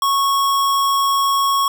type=tone; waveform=square; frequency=1103 Hz; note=C#6; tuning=9 cents flat; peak=-15 dBFS; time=0.02-1.68 s; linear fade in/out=2 ms; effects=none